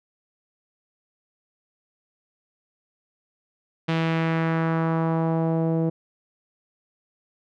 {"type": "tone with low-pass filter sweep", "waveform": "sawtooth", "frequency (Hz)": 163.2, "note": "E3", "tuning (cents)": -17, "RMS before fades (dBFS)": -23, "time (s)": [3.88, 5.9], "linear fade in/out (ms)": 10, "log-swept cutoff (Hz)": [3200, 490], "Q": 1.5, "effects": []}